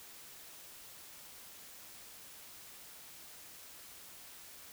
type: silence
effects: white hiss -53 dBFS RMS until 4.72 s